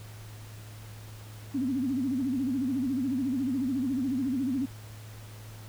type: tone with vibrato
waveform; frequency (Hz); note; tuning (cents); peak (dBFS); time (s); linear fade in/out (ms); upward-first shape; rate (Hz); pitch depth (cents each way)
sine; 261.6; C4; 0; -26; 1.54-4.66; 10; sine; 14; 150
effects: added 107 Hz sine -43 dBFS peak until 5.68 s + pink hiss -51 dBFS RMS until 5.68 s